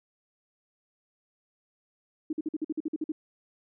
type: tone bursts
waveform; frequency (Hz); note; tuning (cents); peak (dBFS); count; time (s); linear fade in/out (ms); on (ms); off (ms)
sine; 311.5; D#4; +2; -27; 11; 2.3-3.12; 5; 30; 49
effects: none